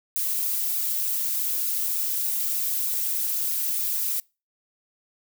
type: noise with flanger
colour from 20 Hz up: violet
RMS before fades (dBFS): -26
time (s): 0.16-4.2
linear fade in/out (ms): 0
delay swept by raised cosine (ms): 0.77 to 4.07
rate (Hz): 3.3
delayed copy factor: +0.55
effects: noise-tail reverb RT60 0.3 s tail -26 dB re dry